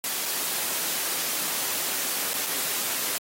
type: noise with dropouts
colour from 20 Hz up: white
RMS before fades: -28 dBFS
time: 0.04-3.18 s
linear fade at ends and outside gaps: 0 ms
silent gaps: 0.255-0.259 / 2.333-2.34 / 2.464-2.468 s
effects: high-pass 200 Hz 12 dB/octave + AAC 48 kbps